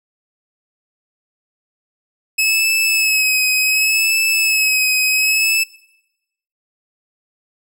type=tone with vibrato; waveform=sawtooth; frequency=2576 Hz; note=E7; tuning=41 cents flat; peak=-10 dBFS; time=2.38-5.64 s; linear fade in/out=10 ms; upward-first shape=sine; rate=0.68 Hz; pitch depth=35 cents each way; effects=noise-tail reverb RT60 0.9 s tail -22 dB re dry